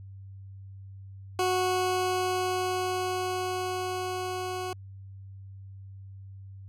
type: tone with level ramp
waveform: 20% pulse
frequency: 367.8 Hz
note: F#4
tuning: 10 cents flat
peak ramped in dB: -19 to -27 dBFS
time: 1.39-4.73 s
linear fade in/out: 2 ms
effects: added 97 Hz sine -42 dBFS peak until 6.68 s + low-pass 12000 Hz 12 dB/octave